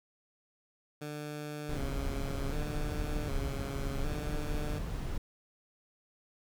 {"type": "tone with vibrato", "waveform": "15% pulse", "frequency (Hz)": 143.3, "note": "D3", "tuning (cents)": -42, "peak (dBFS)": -32, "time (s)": [1.01, 4.79], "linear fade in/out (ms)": 10, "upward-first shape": "square", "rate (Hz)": 0.66, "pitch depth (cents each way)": 69}
{"type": "noise", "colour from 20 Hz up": "brown", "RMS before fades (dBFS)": -35, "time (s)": [1.69, 5.18], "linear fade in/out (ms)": 5}
{"effects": []}